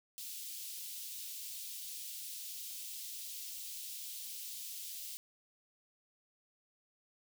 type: high-pass noise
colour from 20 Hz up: white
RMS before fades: -45 dBFS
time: 0.18-5.17 s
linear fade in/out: 0 ms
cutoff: 3000 Hz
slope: 24 dB/octave
effects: none